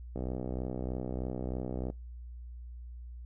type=click train; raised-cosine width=2 ms; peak=-23 dBFS; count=111; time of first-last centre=0.16-1.901 s; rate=63.2 Hz; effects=noise-tail reverb RT60 0.2 s tail -22 dB re dry + added 60 Hz sine -42 dBFS peak until 3.25 s